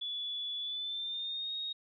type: tone with pitch glide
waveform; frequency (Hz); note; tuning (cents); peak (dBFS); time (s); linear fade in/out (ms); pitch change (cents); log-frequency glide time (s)
sine; 3433 to 3744; A7 to A#7; -43 to +7; -35; 0.01-1.73; 10; +150; 0.59-1.54
effects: none

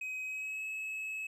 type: tone with pitch glide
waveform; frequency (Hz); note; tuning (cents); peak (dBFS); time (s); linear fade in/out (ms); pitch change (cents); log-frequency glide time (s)
triangle; 2528 to 2581; D#7 to E7; +27 to -37; -35; 0.01-1.27; 5; +36; 0.23-0.64
effects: none

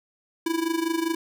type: tone with amplitude modulation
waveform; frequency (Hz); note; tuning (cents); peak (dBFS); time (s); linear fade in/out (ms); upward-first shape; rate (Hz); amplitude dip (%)
square; 329.6; E4; 0; -21; 0.46-1.15; 5; sine; 25; 75
effects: none

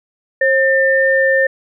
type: tone pair together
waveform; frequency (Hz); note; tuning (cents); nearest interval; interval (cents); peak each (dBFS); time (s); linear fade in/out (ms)
sine; 535 / 1799.5; C5 / A6; +38 / +38; octave + major sixth; 2100; -13; 0.41-1.47; 5
effects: none

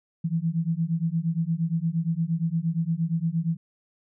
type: beating tone pair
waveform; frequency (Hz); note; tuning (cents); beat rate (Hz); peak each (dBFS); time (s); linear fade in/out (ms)
sine; 161 / 169.6; E3 / E3; -41 / +50; 8.6; -26; 0.24-3.57; 10
effects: none

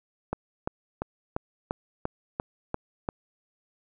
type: click train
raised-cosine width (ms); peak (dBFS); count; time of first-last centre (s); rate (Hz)
1; -14; 9; 0.33-3.089; 2.9
effects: none

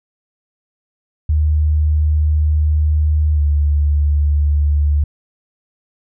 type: tone with pitch glide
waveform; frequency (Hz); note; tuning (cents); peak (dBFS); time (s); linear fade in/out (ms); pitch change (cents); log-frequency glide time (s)
sine; 76.2 to 73.39; D#2 to D2; -36 to -1; -11; 1.29-5.04; 5; -65; 3.34-3.4
effects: none

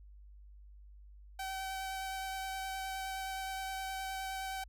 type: tone with vibrato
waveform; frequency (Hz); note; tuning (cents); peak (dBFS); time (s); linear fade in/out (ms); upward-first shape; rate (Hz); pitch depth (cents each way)
sawtooth; 767; G5; -38; -34; 1.39-4.64; 5; sine; 9.6; 10
effects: added 50 Hz sine -52 dBFS peak until 4.68 s

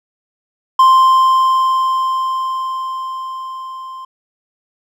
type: tone with level ramp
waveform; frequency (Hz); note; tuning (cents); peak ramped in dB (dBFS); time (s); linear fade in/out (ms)
triangle; 1046.5; C6; 0; -3 to -26; 0.79-4.05; 5
effects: none

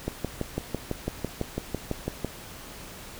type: click train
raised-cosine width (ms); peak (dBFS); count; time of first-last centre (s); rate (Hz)
2; -14; 14; 0.08-2.247; 6
effects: pink hiss -43 dBFS RMS until 3.19 s

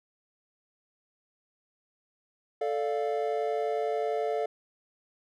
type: chord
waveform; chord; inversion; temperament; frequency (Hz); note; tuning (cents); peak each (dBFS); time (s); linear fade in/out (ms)
triangle; D minor; second; equal; 440 / 587.3 / 698.5; A4 / D5 / F5; 0 / 0 / 0; -28 / -31 / -30; 2.61-4.46; 5
effects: none

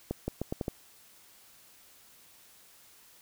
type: accelerating click train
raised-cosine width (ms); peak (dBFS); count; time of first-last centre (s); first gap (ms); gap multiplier
2; -18; 6; 0.11-0.681; 170; 0.8
effects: white hiss -58 dBFS RMS until 3.21 s

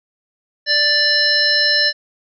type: harmonic tone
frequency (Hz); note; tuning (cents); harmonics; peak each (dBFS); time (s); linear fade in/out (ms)
587.3; D5; 0; 1 / 3 / 5 / 7 / 9; -25 / -17 / -28 / -17 / -17; 0.66-1.93; 50
effects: none

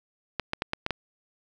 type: clicks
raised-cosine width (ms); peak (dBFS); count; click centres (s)
0.3; -11; 6; 0.397 / 0.534 / 0.621 / 0.734 / 0.864 / 0.907
effects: none

